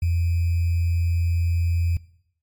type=tone with sample-and-hold; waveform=sine; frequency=85 Hz; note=F2; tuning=46 cents flat; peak=-18 dBFS; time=0.02-1.97 s; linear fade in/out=5 ms; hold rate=2450 Hz; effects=noise-tail reverb RT60 0.7 s tail -21 dB re dry + MP3 96 kbps